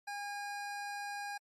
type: tone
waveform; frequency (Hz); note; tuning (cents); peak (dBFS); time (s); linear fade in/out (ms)
25% pulse; 814; G#5; -35; -35; 0.07-1.38; 10
effects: low-pass 10000 Hz 12 dB/octave + MP3 64 kbps